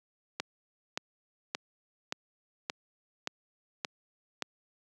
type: click train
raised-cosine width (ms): 0.2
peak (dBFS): -14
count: 8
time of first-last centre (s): 0.4-4.423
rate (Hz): 1.74
effects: high-pass 200 Hz 12 dB/octave